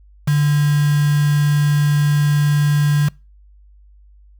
sine tone with quantisation, 146.83 Hz, D3, in tune, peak -12 dBFS, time 0.27-3.09 s, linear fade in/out 10 ms, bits 4, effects noise-tail reverb RT60 0.3 s tail -26 dB re dry + added 50 Hz sine -44 dBFS peak until 4.39 s

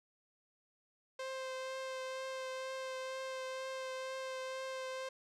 sawtooth tone with vibrato, 523.3 Hz, C5, in tune, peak -36 dBFS, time 1.19-5.09 s, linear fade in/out 5 ms, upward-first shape triangle, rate 2.1 Hz, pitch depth 14 cents each way, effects low-pass 7000 Hz 12 dB/octave

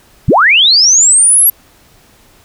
sine linear sweep, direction up, 55 to 11640 Hz, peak -4 dBFS, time 0.28-1.5 s, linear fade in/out 5 ms, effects pink hiss -46 dBFS RMS until 2.44 s

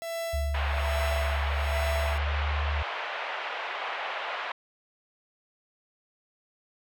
45% pulse tone with tremolo, 666 Hz, E5, 18 cents sharp, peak -30 dBFS, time 0.02-2.18 s, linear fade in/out 0 ms, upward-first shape sine, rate 1.2 Hz, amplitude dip 85%
sine tone with pitch glide, 71.2 to 73.54 Hz, C#2 to D2, +47 to +3 cents, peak -26 dBFS, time 0.33-2.83 s, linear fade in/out 10 ms, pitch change +56 cents, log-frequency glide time 1.47-2.48 s
pink band-pass noise, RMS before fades -34 dBFS, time 0.54-4.52 s, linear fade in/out 5 ms, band 610 to 3000 Hz, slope 24 dB/octave
effects none

